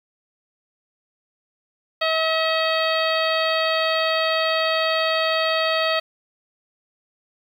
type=harmonic tone with a mistuned harmonic; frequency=642 Hz; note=E5; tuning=46 cents flat; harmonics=1 / 2 / 3 / 4 / 5 / 6 / 7; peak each=-22 / -25 / -27 / -28 / -29 / -30 / -30 dBFS; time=2.01-6 s; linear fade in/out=10 ms; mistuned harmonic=6; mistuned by=-33 cents; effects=8-bit